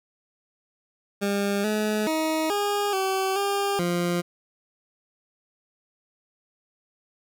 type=tone with pitch steps; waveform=20% pulse; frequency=200.9 / 213.2 / 316.1 / 408.7 / 382.4 / 400.1 / 174.7 Hz; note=G3 / G#3 / D#4 / G#4 / G4 / G4 / F3; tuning=+43 / +46 / +27 / -28 / -43 / +35 / +1 cents; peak=-18 dBFS; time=1.21-4.22 s; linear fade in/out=20 ms; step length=430 ms; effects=none